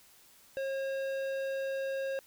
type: tone with tanh clipping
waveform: sine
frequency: 540 Hz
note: C#5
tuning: 45 cents flat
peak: -34 dBFS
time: 0.57-2.19 s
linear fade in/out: 0 ms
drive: 14 dB
effects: white hiss -60 dBFS RMS until 2.26 s